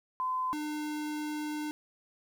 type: tone pair in turn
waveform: sine / square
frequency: 1023 / 301.5 Hz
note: C6 / D4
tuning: -39 / +46 cents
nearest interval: octave + major sixth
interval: 2115 cents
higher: first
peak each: -29 / -34 dBFS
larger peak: first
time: 0.2-0.53 / 0.53-1.71 s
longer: second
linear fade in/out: 0 ms
effects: 11-bit